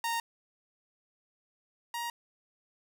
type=tone pair in turn; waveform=sawtooth; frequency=926 / 942.7 Hz; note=A#5 / A#5; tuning=-12 / +19 cents; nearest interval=unison; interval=31 cents; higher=second; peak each=-26 / -30 dBFS; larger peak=first; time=0.04-0.2 / 1.94-2.1 s; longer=neither; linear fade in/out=2 ms; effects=none